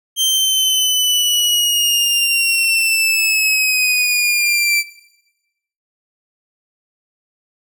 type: linear sweep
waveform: sawtooth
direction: down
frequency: 3148 to 2330 Hz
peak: -10 dBFS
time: 0.16-4.84 s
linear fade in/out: 50 ms
effects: noise-tail reverb RT60 1.0 s tail -19 dB re dry